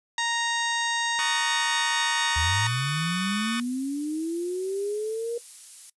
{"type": "harmonic tone", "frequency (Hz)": 932.3, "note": "A#5", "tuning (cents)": 0, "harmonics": [1, 2, 3, 4, 5, 6, 7, 8, 9], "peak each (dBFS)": [-29, -29, -36, -30, -40, -41, -36, -43, -41], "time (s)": [0.18, 2.67], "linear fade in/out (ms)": 2}
{"type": "chord", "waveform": "20% pulse", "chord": "D# half-diminished seventh", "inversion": "third", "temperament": "just", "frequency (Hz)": [1120.1, 1244.5, 1493.4, 1792.1], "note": ["C#6", "D#6", "F#6", "A6"], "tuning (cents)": [18, 0, 16, 31], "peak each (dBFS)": -29, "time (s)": [1.19, 3.6], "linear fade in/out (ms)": 0}
{"type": "linear sweep", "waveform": "sine", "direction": "up", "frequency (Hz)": [73.1, 475.2], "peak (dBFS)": -26, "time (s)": [2.36, 5.38], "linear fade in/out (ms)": 5}
{"type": "noise", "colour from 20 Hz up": "violet", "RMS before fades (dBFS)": -39, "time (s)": [2.37, 5.9], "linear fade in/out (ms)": 5}
{"effects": ["noise-tail reverb RT60 0.1 s tail -20 dB re dry", "resampled to 24000 Hz"]}